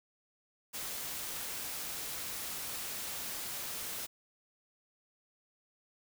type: noise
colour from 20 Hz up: white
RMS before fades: -40 dBFS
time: 0.73-4.07 s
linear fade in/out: 20 ms
effects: none